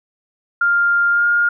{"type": "tone with pitch glide", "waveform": "sine", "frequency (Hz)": [1400, 1416.3], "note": ["F6", "F6"], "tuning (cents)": [4, 24], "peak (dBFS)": -12, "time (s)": [0.61, 1.49], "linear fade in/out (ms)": 5, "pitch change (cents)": 20, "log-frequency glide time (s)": [1.11, 1.25], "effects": []}